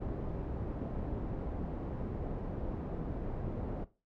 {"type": "low-pass noise", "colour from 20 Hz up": "pink", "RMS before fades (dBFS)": -38, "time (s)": [0, 3.85], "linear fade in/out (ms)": 20, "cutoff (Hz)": 540, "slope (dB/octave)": 12, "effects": ["noise-tail reverb RT60 0.3 s tail -17 dB re dry"]}